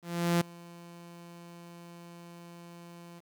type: tone with ADSR envelope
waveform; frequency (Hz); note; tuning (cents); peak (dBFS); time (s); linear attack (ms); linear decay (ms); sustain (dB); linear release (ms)
sawtooth; 171.7; F3; -29; -19; 0.02-3.21; 390; 6; -24; 30
effects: 10-bit